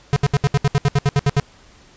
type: tone bursts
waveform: square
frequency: 142 Hz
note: C#3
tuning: 42 cents sharp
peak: -13 dBFS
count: 13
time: 0.13-1.398 s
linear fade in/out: 0 ms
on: 32 ms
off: 71 ms
effects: pink hiss -49 dBFS RMS until 1.96 s + resampled to 16000 Hz